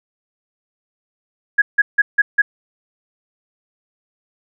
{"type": "tone bursts", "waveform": "sine", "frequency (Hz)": 1661.2, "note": "G#6", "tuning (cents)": 0, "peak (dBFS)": -8, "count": 5, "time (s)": [1.58, 2.42], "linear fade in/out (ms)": 10, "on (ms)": 40, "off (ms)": 160, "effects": []}